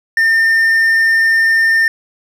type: tone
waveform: triangle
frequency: 1808 Hz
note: A6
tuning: 47 cents sharp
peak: -7 dBFS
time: 0.17-1.88 s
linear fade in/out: 2 ms
effects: none